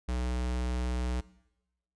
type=tone; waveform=square; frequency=61.7 Hz; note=B1; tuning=1 cent flat; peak=-30 dBFS; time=0.08-1.21 s; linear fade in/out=10 ms; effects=noise-tail reverb RT60 0.9 s tail -19 dB re dry + resampled to 22050 Hz